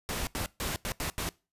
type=noise bursts at uneven times; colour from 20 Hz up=pink; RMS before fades=-33 dBFS; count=6; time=0.09-0.27 / 0.35-0.46 / 0.6-0.76 / 0.85-0.92 / 1-1.1 / 1.18-1.29 s; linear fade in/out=0 ms; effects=noise-tail reverb RT60 0.3 s tail -22 dB re dry + resampled to 32000 Hz